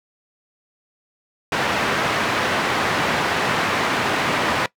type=band-pass noise; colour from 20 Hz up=white; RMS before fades=-21 dBFS; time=1.52-4.66 s; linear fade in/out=2 ms; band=110 to 1900 Hz; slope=12 dB/octave; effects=noise-tail reverb RT60 0.1 s tail -20 dB re dry